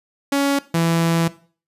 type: tone pair in turn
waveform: sawtooth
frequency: 280 / 166.49 Hz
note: C#4 / E3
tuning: +18 / +18 cents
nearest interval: major sixth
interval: 900 cents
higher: first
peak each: -12 dBFS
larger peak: neither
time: 0.32-0.59 / 0.74-1.28 s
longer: second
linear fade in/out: 5 ms
effects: noise-tail reverb RT60 0.4 s tail -17 dB re dry + resampled to 32000 Hz